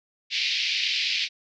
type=band-pass noise; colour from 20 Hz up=pink; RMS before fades=-26 dBFS; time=0.3-1.29 s; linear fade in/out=50 ms; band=2200 to 5100 Hz; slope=48 dB/octave; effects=none